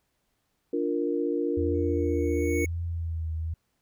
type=chord; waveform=sine; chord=Bb major; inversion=first; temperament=equal; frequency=293.7 / 349.2 / 466.2 Hz; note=D4 / F4 / Bb4; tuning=0 / 0 / 0 cents; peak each=-29 dBFS; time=0.73-2.65 s; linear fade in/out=5 ms
type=tone with vibrato; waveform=sine; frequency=82.41 Hz; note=E2; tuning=in tune; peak=-28 dBFS; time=1.57-3.54 s; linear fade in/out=5 ms; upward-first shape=triangle; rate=0.99 Hz; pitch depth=60 cents each way
type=tone with exponential growth; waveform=square; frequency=2217 Hz; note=C#7; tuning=in tune; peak=-30 dBFS; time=1.74-2.66 s; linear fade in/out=5 ms; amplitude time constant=200 ms
effects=pink hiss -75 dBFS RMS until 3.81 s